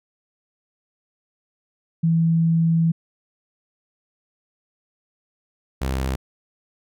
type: tone pair in turn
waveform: sine / sawtooth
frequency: 164.7 / 65.87 Hz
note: E3 / C2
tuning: -1 / +12 cents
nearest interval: octave + major third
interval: 1587 cents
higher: first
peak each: -15 / -18 dBFS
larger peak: first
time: 2.03-2.92 / 5.81-6.16 s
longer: first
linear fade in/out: 10 ms
effects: none